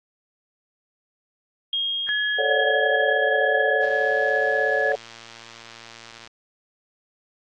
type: tone with exponential decay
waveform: sine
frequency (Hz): 3249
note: G#7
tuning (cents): -39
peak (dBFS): -21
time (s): 1.73-5.6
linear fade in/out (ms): 2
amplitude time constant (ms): 840
type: tone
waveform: sine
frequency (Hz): 1697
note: G#6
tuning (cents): +37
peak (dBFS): -22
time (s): 2.09-4.92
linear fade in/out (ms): 0
type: chord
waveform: sine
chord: D major seventh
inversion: second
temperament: just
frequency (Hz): 440.5 / 550.6 / 587.3 / 734.2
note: A4 / C#5 / D5 / F#5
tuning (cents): +2 / -12 / 0 / -14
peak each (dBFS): -26 / -25 / -27 / -27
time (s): 2.38-4.96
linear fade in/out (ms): 10
type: click train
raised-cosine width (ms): 0.2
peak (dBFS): -25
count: 282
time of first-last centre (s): 3.83-6.273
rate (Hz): 115
effects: AAC 32 kbps